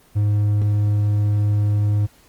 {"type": "tone", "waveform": "triangle", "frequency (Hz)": 103.83, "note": "G#2", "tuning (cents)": 0, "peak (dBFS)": -13, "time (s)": [0.15, 2.07], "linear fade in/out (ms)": 20, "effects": ["pink hiss -53 dBFS RMS until 2.28 s", "Opus 24 kbps"]}